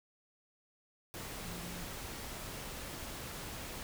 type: tone in noise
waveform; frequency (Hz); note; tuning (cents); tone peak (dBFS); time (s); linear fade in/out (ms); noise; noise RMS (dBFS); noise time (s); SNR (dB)
sine; 174.7; F3; +1; -45; 1.45-1.83; 0; pink; -44; 1.14-3.83; -4
effects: none